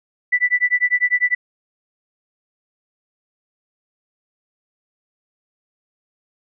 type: tone with tremolo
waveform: sine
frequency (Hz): 1975.5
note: B6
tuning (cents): 0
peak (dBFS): -11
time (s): 0.32-1.35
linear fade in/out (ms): 10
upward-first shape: sine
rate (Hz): 10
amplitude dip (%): 100
effects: none